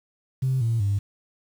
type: tone with pitch steps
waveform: sine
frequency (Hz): 131.1 / 114.79 / 100.51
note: C3 / A#2 / G2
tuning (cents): +4 / -26 / +44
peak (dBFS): -19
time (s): 0.42-0.99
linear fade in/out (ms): 10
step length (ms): 190
effects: tanh soft clip ceiling -16 dBFS + 8-bit